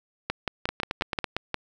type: two click trains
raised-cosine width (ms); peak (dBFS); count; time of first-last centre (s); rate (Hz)
0.3; -11 / -10; 6 / 8; 0.69-1.242 / 0.3-1.543; 9.05 / 5.63
effects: 8-bit